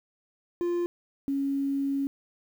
triangle / sine tone pair in turn, 348.3 / 276.6 Hz, F4 / C#4, -5 / -4 cents, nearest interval major third, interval 399 cents, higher first, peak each -23 / -25 dBFS, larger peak first, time 0.61-0.86 / 1.28-2.07 s, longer second, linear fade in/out 0 ms, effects 9-bit

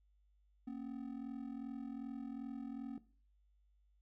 triangle ring-modulated tone, 252.2 Hz, B3, 36 cents sharp, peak -37 dBFS, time 0.67-2.98 s, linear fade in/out 2 ms, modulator 21.3 Hz, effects noise-tail reverb RT60 0.4 s tail -17 dB re dry + added 50 Hz sine -69 dBFS peak until 4.01 s

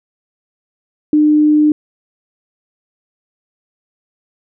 sine tone, 301.7 Hz, D4, 47 cents sharp, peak -7 dBFS, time 1.13-1.72 s, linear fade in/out 2 ms, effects none

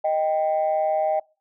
sine tone pair together, 623.1 / 785 Hz, D#5 / G5, +2 / +2 cents, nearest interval major third, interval 400 cents, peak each -20 / -22 dBFS, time 0.04-1.2 s, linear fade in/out 10 ms, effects noise-tail reverb RT60 0.3 s tail -23 dB re dry + tanh soft clip ceiling -14 dBFS

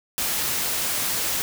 white noise, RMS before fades -25 dBFS, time 0.18-1.42 s, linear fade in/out 0 ms, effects none

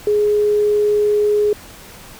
sine tone, 417.5 Hz, G#4, 9 cents sharp, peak -12 dBFS, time 0.07-1.53 s, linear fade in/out 2 ms, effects pink hiss -39 dBFS RMS until 2.19 s

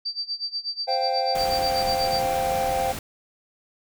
sine tone with tremolo, 4654 Hz, D8, 17 cents flat, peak -24 dBFS, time 0.05-2.23 s, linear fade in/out 10 ms, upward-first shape sine, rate 8.2 Hz, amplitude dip 90%
triangle chord, C suspended fourth, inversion none, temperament equal, 523.3 / 698.5 / 784 Hz, C5 / F5 / G5, 0 / 0 / 0 cents, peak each -25 / -26 / -23 dBFS, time 0.87-2.93 s, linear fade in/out 20 ms
pink noise, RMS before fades -33 dBFS, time 1.35-2.99 s, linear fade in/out 2 ms
effects none

